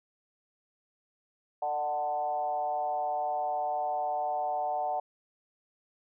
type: tone with frequency modulation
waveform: sine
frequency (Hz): 743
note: F#5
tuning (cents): +7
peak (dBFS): -28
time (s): 1.62-5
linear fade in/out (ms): 5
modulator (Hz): 146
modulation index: 0.9
effects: none